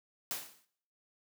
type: noise with exponential decay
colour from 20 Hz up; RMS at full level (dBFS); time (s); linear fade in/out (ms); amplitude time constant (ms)
white; -34; 0.31-0.65; 0; 72
effects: noise-tail reverb RT60 0.6 s tail -18 dB re dry + high-pass 150 Hz 12 dB/octave